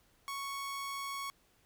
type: tone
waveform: sawtooth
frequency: 1108.7 Hz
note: C#6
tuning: in tune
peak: -34 dBFS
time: 0.28-1.3 s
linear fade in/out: 0 ms
effects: pink hiss -69 dBFS RMS until 1.65 s